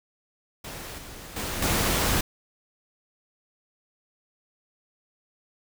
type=noise with level steps; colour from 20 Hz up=pink; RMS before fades=-38 / -42 / -31 / -24 dBFS; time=0.64-2.21 s; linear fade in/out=5 ms; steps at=0.98 / 1.36 / 1.62 s; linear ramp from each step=5 ms; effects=none